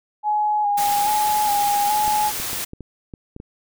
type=tone with vibrato; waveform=sine; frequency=830.6 Hz; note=G#5; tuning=in tune; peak=-17 dBFS; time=0.23-2.32 s; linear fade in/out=50 ms; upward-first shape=square; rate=1.2 Hz; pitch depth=26 cents each way
type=noise; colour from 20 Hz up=white; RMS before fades=-27 dBFS; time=0.77-2.65 s; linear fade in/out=10 ms
type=clicks; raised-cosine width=3 ms; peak=-22 dBFS; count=8; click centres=2.079 / 2.4 / 2.531 / 2.734 / 2.807 / 3.138 / 3.364 / 3.401 s
effects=none